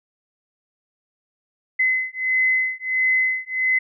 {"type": "beating tone pair", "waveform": "sine", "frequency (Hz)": [2037, 2038.5], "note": ["C7", "C7"], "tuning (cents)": [-47, -46], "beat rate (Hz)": 1.5, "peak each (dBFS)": -21, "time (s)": [1.79, 3.79], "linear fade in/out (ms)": 10, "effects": []}